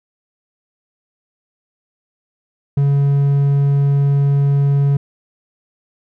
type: tone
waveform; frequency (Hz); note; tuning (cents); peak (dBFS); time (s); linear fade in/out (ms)
triangle; 140.7; C#3; +26; -9; 2.77-4.97; 5
effects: none